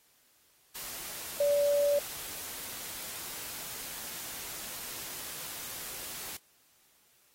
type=tone in noise; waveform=sine; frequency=576 Hz; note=D5; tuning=34 cents flat; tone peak=-23 dBFS; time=1.4-1.99 s; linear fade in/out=5 ms; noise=white; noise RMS=-41 dBFS; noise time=0.75-6.37 s; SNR=+15 dB; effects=white hiss -66 dBFS RMS until 7.34 s + AAC 48 kbps